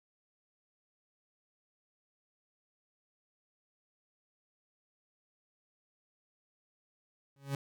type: tone with exponential growth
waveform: 40% pulse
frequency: 138.59 Hz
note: C#3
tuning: in tune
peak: -29 dBFS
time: 7.36-7.55 s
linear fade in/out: 2 ms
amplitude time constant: 41 ms
effects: none